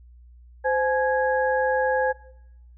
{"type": "tone cluster", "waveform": "sine", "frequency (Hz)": [517, 848, 1653], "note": ["C5", "G#5", "G#6"], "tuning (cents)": [-21, 36, -9], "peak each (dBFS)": [-22, -25, -27], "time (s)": [0.64, 2.13], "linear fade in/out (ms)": 20, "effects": ["noise-tail reverb RT60 0.8 s tail -19 dB re dry", "added 60 Hz sine -46 dBFS peak until 2.77 s"]}